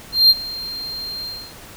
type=tone with ADSR envelope; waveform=triangle; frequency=4186 Hz; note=C8; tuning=in tune; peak=-5 dBFS; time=0.12-1.55 s; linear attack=180 ms; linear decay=35 ms; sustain=-20 dB; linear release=290 ms; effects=pink hiss -40 dBFS RMS until 1.76 s